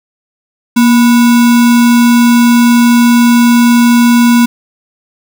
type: tone with sample-and-hold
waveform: sine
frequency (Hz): 237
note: A#3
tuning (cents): +29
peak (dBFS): -3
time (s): 0.76-4.46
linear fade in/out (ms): 10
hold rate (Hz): 1225
effects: none